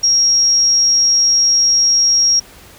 sine tone, 5600 Hz, F8, 4 cents sharp, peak -9 dBFS, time 0.03-2.4 s, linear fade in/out 10 ms, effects pink hiss -41 dBFS RMS until 2.78 s

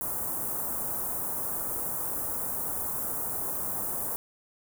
white band-stop noise, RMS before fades -32 dBFS, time 0.01-4.16 s, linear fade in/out 0 ms, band 1200 to 9600 Hz, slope 24 dB/octave, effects none

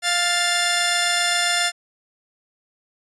10% pulse tone pair together, 699.3 / 1762 Hz, F5 / A6, +2 / +2 cents, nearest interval octave + major third, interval 1600 cents, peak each -12 dBFS, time 0.02-1.72 s, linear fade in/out 50 ms, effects resampled to 22050 Hz

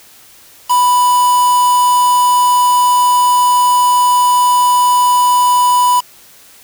triangle tone with quantisation, 987.8 Hz, B5, in tune, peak -6 dBFS, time 0.69-6.01 s, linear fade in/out 20 ms, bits 3, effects white hiss -42 dBFS RMS until 6.63 s

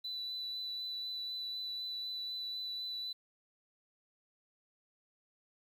triangle tone with vibrato, 3979 Hz, B7, 12 cents sharp, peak -35 dBFS, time 0.04-3.13 s, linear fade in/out 10 ms, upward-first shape sine, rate 4 Hz, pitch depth 11 cents each way, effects tanh soft clip ceiling -35 dBFS + 11-bit

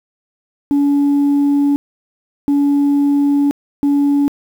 sine tone bursts at uneven times, 284.7 Hz, C#4, 46 cents sharp, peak -8 dBFS, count 3, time 0.71-1.76 / 2.48-3.51 / 3.83-4.28 s, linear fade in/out 0 ms, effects tanh soft clip ceiling -9 dBFS + 7-bit

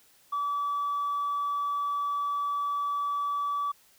triangle tone with tanh clipping, 1150 Hz, D6, 37 cents flat, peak -27 dBFS, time 0.32-3.72 s, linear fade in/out 10 ms, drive 5 dB, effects white hiss -61 dBFS RMS until 3.98 s

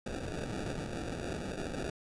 violet noise with sample-and-hold, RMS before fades -38 dBFS, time 0.06-1.9 s, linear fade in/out 5 ms, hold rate 1050 Hz, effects resampled to 22050 Hz

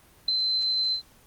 sine tone with ADSR envelope, 4077 Hz, C8, 46 cents flat, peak -18 dBFS, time 0.28-1.02 s, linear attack 5 ms, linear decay 9 ms, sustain -4 dB, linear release 100 ms, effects pink hiss -56 dBFS RMS until 1.26 s + Opus 24 kbps

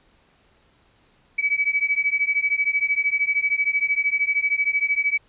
sine beating tone pair, 2277 / 2290 Hz, C#7 / D7, +46 / -44 cents, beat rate 13 Hz, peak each -22 dBFS, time 1.38-5.18 s, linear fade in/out 10 ms, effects pink hiss -60 dBFS RMS until 5.28 s + resampled to 8000 Hz

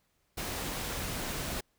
pink noise, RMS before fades -36 dBFS, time 0.37-1.61 s, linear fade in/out 10 ms, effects pink hiss -74 dBFS RMS until 1.78 s

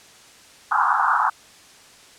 white band-pass noise, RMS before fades -19 dBFS, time 0.71-1.3 s, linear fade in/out 10 ms, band 770 to 1500 Hz, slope 96 dB/octave, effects white hiss -48 dBFS RMS until 2.18 s + low-pass 8000 Hz 12 dB/octave

